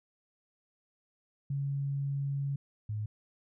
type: tone pair in turn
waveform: sine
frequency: 139.6 / 106.32 Hz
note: C#3 / G#2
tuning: +13 / +41 cents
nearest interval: perfect fourth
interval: 472 cents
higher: first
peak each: -30 / -32 dBFS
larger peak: first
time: 1.5-2.56 / 2.89-3.06 s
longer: first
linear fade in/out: 5 ms
effects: none